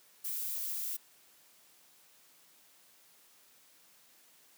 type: noise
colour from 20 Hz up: violet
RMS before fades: -37 dBFS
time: 0.24-0.97 s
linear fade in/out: 10 ms
effects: white hiss -63 dBFS RMS until 4.57 s + high-pass 150 Hz 12 dB/octave